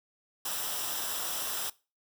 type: noise with comb filter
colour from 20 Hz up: white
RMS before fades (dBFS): -34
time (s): 0.45-1.7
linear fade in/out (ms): 5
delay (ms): 0.45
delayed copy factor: -0.6
effects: noise-tail reverb RT60 0.3 s tail -21 dB re dry